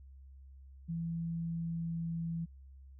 sine tone, 166.5 Hz, E3, 18 cents sharp, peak -34 dBFS, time 0.88-2.46 s, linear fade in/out 20 ms, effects added 67 Hz sine -51 dBFS peak until 2.99 s

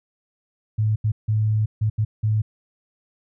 sine tone bursts at uneven times, 108 Hz, A2, 32 cents flat, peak -17 dBFS, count 6, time 0.78-0.96 / 1.04-1.12 / 1.28-1.66 / 1.81-1.9 / 1.98-2.05 / 2.23-2.42 s, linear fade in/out 10 ms, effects none

